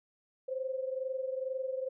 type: tone pair together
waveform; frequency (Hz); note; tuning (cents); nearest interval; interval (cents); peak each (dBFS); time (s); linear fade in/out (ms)
sine; 517.8 / 540; C5 / C#5; -18 / -45; minor second; 73; -34 / -39; 0.48-1.89; 10
effects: none